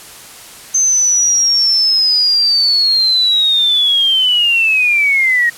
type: linear sweep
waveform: sine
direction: down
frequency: 6272 to 1864.7 Hz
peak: -9 dBFS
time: 0.74-5.5 s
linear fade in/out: 10 ms
effects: white hiss -35 dBFS RMS until 5.57 s + low-pass 12000 Hz 12 dB/octave